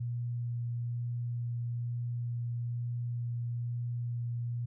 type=tone with vibrato; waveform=sine; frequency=119.6 Hz; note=A#2; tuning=45 cents sharp; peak=-32 dBFS; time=0-4.66 s; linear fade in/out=10 ms; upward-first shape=sine; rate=1.1 Hz; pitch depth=8 cents each way; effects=none